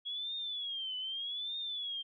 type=tone with vibrato; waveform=sine; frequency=3319 Hz; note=G#7; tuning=2 cents flat; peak=-36 dBFS; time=0.05-2.03 s; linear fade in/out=20 ms; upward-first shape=triangle; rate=0.82 Hz; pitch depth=180 cents each way; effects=none